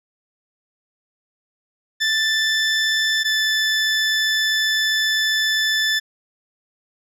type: tone pair in turn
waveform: 20% pulse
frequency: 1762 / 1752.4 Hz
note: A6 / A6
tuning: +2 / -7 cents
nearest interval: unison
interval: 9 cents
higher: first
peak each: -12 dBFS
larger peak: neither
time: 2-3.24 / 3.24-6 s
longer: second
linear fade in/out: 20 ms
effects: low-pass 9000 Hz 12 dB/octave